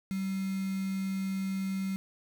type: tone with quantisation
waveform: sine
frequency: 192.1 Hz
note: G3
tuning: 35 cents flat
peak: -30 dBFS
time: 0.11-1.96 s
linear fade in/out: 0 ms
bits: 7
effects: none